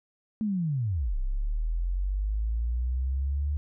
sine linear two-way sweep, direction down then up, 223.4 to 31.46 to 74.1 Hz, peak -25 dBFS, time 0.41-3.57 s, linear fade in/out 0 ms, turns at 1.17 s, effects none

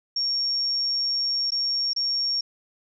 sine tone with dropouts, 5530 Hz, F8, 18 cents flat, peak -22 dBFS, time 0.16-2.41 s, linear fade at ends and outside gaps 5 ms, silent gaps 1.506-1.519 / 1.934-1.962 s, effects none

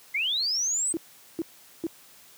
sine linear sweep, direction up, 2028 to 8400 Hz, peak -24 dBFS, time 0.14-0.93 s, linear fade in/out 10 ms
sine tone bursts, 329.6 Hz, E4, in tune, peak -25 dBFS, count 3, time 0.94-1.867 s, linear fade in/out 0 ms, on 29 ms, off 420 ms
effects white hiss -53 dBFS RMS until 2.37 s + high-pass 100 Hz 12 dB/octave

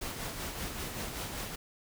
pink noise with tremolo, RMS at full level -37 dBFS, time 0.01-1.56 s, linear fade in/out 10 ms, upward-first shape sine, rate 5.2 Hz, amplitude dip 40%, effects none

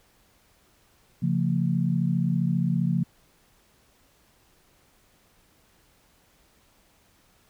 sine tone cluster, 138.4 / 173.4 / 226 Hz, C#3 / F3 / A3, -2 / -12 / +47 cents, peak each -26 / -24 / -29 dBFS, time 1.22-3.04 s, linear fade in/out 10 ms, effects pink hiss -62 dBFS RMS until 7.49 s

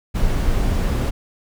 brown noise, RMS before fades -18 dBFS, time 0.14-1.11 s, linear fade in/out 20 ms, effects none

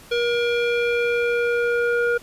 square tone with low-pass filter sweep, 476 Hz, A#4, 36 cents sharp, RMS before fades -21 dBFS, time 0.11-2.18 s, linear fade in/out 10 ms, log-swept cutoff 3500 to 1500 Hz, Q 2.4, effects pink hiss -46 dBFS RMS until 2.22 s + resampled to 32000 Hz

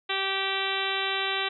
harmonic tone, 388.1 Hz, G4, 17 cents flat, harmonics 1 / 2 / 3 / 4 / 5 / 6 / 7 / 8 / 9 / 10, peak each -35 / -35 / -35 / -35 / -35 / -35 / -35 / -35 / -35 / -35 dBFS, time 0.09-1.49 s, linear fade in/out 10 ms, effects none

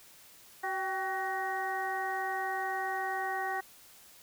harmonic tone with a mistuned harmonic, 375.7 Hz, F#4, 26 cents sharp, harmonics 1 / 2 / 3 / 4 / 5, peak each -41 / -34 / -41 / -41 / -37 dBFS, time 0.63-3.61 s, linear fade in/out 10 ms, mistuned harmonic 2, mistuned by +53 cents, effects white hiss -56 dBFS RMS until 4.22 s

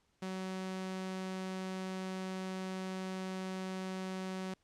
sawtooth tone, 187.8 Hz, F#3, 26 cents sharp, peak -34 dBFS, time 0.22-4.54 s, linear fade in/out 5 ms, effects pink hiss -75 dBFS RMS until 4.63 s + low-pass 8000 Hz 12 dB/octave

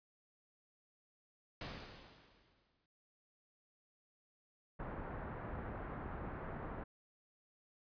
pink noise with exponential decay, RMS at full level -44 dBFS, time 1.61-2.86 s, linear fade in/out 2 ms, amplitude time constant 270 ms
pink low-pass noise, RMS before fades -45 dBFS, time 4.79-6.84 s, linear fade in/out 10 ms, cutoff 1600 Hz, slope 24 dB/octave
effects resampled to 11025 Hz

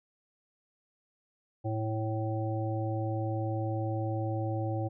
harmonic tone, 110 Hz, A2, in tune, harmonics 1 / 3 / 5 / 7, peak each -31 / -36 / -38 / -39 dBFS, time 1.64-4.89 s, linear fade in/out 20 ms, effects none

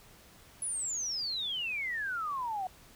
sine exponential sweep, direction down, 10400 to 727 Hz, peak -32 dBFS, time 0.62-2.67 s, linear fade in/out 2 ms, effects pink hiss -57 dBFS RMS until 2.95 s

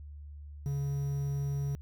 triangle tone with quantisation, 140.7 Hz, C#3, 26 cents sharp, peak -28 dBFS, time 0.66-1.75 s, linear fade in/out 0 ms, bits 9, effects added 73 Hz sine -43 dBFS peak until 1.81 s

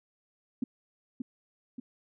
sine tone with echo, 250 Hz, B3, 21 cents sharp, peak -26 dBFS, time 0.62-0.64 s, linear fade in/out 5 ms, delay 580 ms, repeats 2, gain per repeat -5 dB, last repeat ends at 1.8 s, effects none

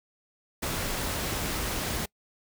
pink noise, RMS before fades -31 dBFS, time 0.62-2.06 s, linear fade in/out 10 ms, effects noise-tail reverb RT60 0.1 s tail -26 dB re dry

